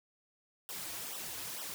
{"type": "noise with flanger", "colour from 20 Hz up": "white", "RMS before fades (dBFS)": -42, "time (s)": [0.69, 1.74], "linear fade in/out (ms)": 0, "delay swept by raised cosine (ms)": [0.44, 5.14], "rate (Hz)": 2.2, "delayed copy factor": -0.9, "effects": []}